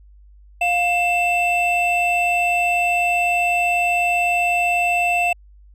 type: tone pair together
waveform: triangle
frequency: 705 / 2662 Hz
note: F5 / E7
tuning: +16 / +16 cents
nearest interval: octave + major seventh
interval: 2300 cents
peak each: -17 dBFS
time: 0.61-5.33 s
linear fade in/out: 5 ms
effects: added 50 Hz sine -44 dBFS peak until 5.74 s